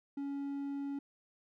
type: tone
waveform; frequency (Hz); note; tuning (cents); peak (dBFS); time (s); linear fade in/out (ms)
triangle; 280.2; C#4; +19; -34; 0.17-0.99; 5
effects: none